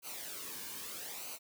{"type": "noise with flanger", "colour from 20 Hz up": "white", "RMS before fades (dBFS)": -44, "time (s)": [0.02, 1.39], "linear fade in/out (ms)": 50, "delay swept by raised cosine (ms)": [0.56, 1.55], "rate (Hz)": 0.79, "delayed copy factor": -0.65, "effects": []}